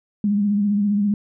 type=tone with vibrato; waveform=sine; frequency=204.5 Hz; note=G#3; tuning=26 cents flat; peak=-16 dBFS; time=0.24-1.14 s; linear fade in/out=2 ms; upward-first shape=sine; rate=15 Hz; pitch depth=45 cents each way; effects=none